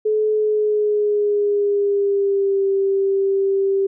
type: tone with pitch glide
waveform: sine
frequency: 429.1 to 391.2 Hz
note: A4 to G4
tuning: -43 to -4 cents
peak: -15 dBFS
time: 0.05-3.87 s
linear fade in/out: 10 ms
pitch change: -161 cents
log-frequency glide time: 0.31-2.66 s
effects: none